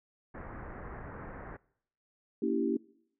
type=low-pass noise; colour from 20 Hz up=pink; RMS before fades=-44 dBFS; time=0.34-1.57 s; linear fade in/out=10 ms; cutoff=1900 Hz; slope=48 dB/octave
type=chord; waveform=sine; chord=A# diminished seventh; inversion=none; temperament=equal with one note detuned; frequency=233.1 / 282.7 / 329.6 / 392 Hz; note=A#3 / C#4 / E4 / G4; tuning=0 / +34 / 0 / 0 cents; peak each=-33 dBFS; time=2.42-2.77 s; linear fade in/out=5 ms
effects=noise-tail reverb RT60 0.7 s tail -23 dB re dry